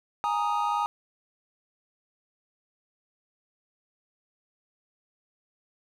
triangle chord, Ab suspended second, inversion none, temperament equal, 830.6 / 932.3 / 1244.5 Hz, Ab5 / Bb5 / Eb6, 0 / 0 / 0 cents, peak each -27 dBFS, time 0.24-0.86 s, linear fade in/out 0 ms, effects none

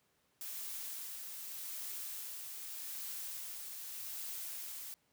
blue noise with tremolo, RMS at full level -43 dBFS, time 0.41-4.94 s, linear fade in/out 0 ms, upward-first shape sine, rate 0.83 Hz, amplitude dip 30%, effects pink hiss -75 dBFS RMS until 5.12 s + high-pass 100 Hz 12 dB/octave

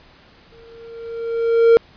triangle tone with exponential growth, 461.1 Hz, A#4, 19 cents flat, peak -4 dBFS, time 0.52-1.77 s, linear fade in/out 0 ms, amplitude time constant 270 ms, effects pink hiss -49 dBFS RMS until 1.96 s + resampled to 11025 Hz

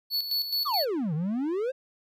square tone with tremolo, 4428 Hz, C#8, 3 cents flat, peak -25 dBFS, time 0.1-0.86 s, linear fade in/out 50 ms, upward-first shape square, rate 4.7 Hz, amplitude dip 60%
triangle exponential two-way sweep, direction down then up, 1280 to 146.83 to 545 Hz, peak -24 dBFS, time 0.65-1.72 s, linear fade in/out 20 ms, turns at 1.14 s
effects none

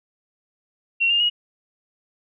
sine tone with pitch steps, 2737 / 2812 / 2890 Hz, F7 / F7 / F#7, -36 / +11 / -41 cents, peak -16 dBFS, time 1-1.3 s, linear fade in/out 20 ms, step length 100 ms, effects none

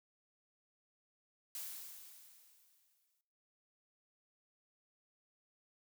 blue noise with exponential decay, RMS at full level -43 dBFS, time 1.55-3.21 s, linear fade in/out 1 ms, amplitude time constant 360 ms, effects noise-tail reverb RT60 0.8 s tail -17 dB re dry

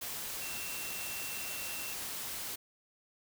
sine tone in noise, 2700 Hz, E7, 41 cents sharp, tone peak -44 dBFS, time 0.41-1.94 s, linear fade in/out 10 ms, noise white, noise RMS -40 dBFS, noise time 0.01-2.56 s, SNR -7 dB, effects none

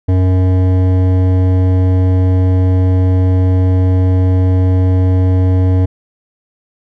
sine tone with hard clipping, 92.5 Hz, F#2, in tune, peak -10 dBFS, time 0.08-5.86 s, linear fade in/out 10 ms, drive 13 dB, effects none

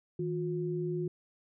sine tone pair together, 159.5 / 358.1 Hz, D#3 / F4, +43 / +43 cents, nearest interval octave + major second, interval 1400 cents, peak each -34 / -33 dBFS, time 0.19-1.08 s, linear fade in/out 5 ms, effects none

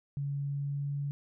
sine tone with pitch glide, 141.2 to 142.26 Hz, C#3 to C#3, +32 to +45 cents, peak -31 dBFS, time 0.17-1.11 s, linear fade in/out 0 ms, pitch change +13 cents, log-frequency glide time 0.47-0.93 s, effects none

